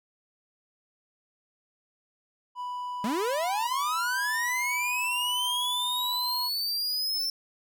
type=tone; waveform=triangle; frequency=987.8 Hz; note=B5; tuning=in tune; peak=-30 dBFS; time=2.55-6.5 s; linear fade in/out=50 ms
type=linear sweep; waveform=45% pulse; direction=up; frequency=196 to 5380 Hz; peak=-27 dBFS; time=3.04-7.3 s; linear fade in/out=2 ms
effects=none